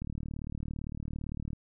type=click train; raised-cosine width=5 ms; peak=-25 dBFS; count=58; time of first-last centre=0.02-1.532 s; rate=37.7 Hz; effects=none